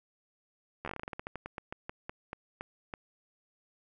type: slowing click train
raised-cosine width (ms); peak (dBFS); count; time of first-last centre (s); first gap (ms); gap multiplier
0.5; -23; 22; 0.85-2.938; 12; 1.18
effects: none